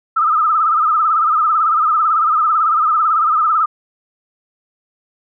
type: tone with vibrato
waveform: sine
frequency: 1267 Hz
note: D#6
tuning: 31 cents sharp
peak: -11 dBFS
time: 0.16-3.66 s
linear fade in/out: 10 ms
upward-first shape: sine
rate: 18 Hz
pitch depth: 94 cents each way
effects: none